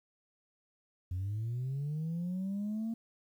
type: linear sweep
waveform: sine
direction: up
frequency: 87.31 to 229.9 Hz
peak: -31 dBFS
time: 1.11-2.94 s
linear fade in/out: 5 ms
effects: tanh soft clip ceiling -31 dBFS + 11-bit